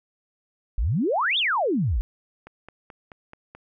sine exponential two-way sweep, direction up then down, 43.45 to 3729 to 43.45 Hz, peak -20 dBFS, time 0.78-2.01 s, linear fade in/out 0 ms, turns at 1.38 s
click train, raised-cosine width 0.5 ms, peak -27 dBFS, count 6, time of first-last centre 2.47-3.55 s, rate 4.63 Hz
effects none

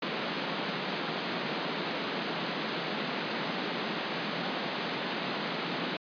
pink band-pass noise, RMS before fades -34 dBFS, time 0.02-5.97 s, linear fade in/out 5 ms, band 160 to 4500 Hz, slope 48 dB/octave, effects resampled to 11025 Hz

